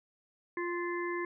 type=harmonic tone with a mistuned harmonic; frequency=349.2 Hz; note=F4; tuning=in tune; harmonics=1 / 3 / 5 / 6; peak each=-34 / -39 / -41 / -42 dBFS; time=0.57-1.25 s; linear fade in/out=2 ms; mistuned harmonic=6; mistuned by=-21 cents; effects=none